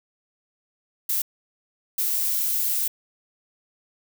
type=noise bursts at uneven times; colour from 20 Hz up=violet; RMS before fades=-24 dBFS; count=2; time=1.09-1.22 / 1.98-2.88 s; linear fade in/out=5 ms; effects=none